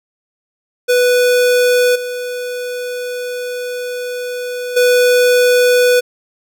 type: tone with level steps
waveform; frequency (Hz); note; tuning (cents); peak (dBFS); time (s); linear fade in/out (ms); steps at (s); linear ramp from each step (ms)
square; 493.9; B4; 0; -10 / -21 / -9; 0.88-6.01; 20; 1.95 / 4.76; 10
effects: none